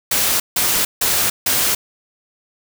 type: noise bursts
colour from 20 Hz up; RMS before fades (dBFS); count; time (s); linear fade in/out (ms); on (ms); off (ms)
white; -17; 4; 0.11-1.75; 5; 290; 160
effects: none